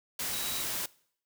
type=tone in noise; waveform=sine; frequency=3873 Hz; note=B7; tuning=35 cents flat; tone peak=-40 dBFS; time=0.33-0.62 s; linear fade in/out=5 ms; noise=white; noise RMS=-34 dBFS; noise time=0.19-0.86 s; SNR=-9 dB; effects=noise-tail reverb RT60 0.6 s tail -22 dB re dry